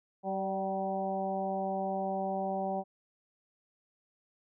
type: harmonic tone with a mistuned harmonic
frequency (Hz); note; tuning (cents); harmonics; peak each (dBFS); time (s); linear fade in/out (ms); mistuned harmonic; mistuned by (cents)
192; G3; -36; 1 / 2 / 3 / 4 / 5; -37 / -40 / -36 / -34 / -46; 0.23-2.84; 50; 3; +21
effects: none